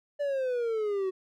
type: exponential sweep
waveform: triangle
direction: down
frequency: 586 to 371.4 Hz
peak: -25 dBFS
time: 0.19-1.11 s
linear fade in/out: 20 ms
effects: none